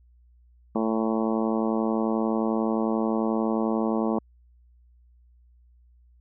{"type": "harmonic tone", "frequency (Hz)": 111.3, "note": "A2", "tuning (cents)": 20, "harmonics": [2, 3, 4, 5, 6, 7, 8, 9, 10], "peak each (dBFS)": [-25, -29, -31, -33, -35, -36, -37, -38, -39], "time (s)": [0.75, 4.19], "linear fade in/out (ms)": 5, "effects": ["added 60 Hz sine -54 dBFS peak until 6.2 s"]}